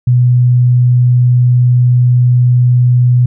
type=tone; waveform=sine; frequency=123.6 Hz; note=B2; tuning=2 cents sharp; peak=-5 dBFS; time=0.07-3.26 s; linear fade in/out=5 ms; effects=none